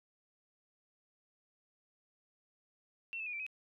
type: tone with pitch steps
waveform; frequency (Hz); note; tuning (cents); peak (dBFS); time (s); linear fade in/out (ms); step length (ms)
sine; 2705 / 2613 / 2453 / 2343 / 2531; E7 / E7 / D#7 / D7 / D#7; +44 / -16 / -25 / -5 / +29; -38; 3.13-3.465; 0; 67
effects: none